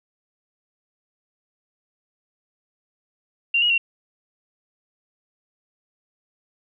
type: tone with pitch steps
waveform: sine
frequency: 2770 / 2892 / 2744 Hz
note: F7 / F#7 / F7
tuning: -15 / -40 / -31 cents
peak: -16 dBFS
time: 3.54-3.78 s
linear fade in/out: 5 ms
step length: 80 ms
effects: none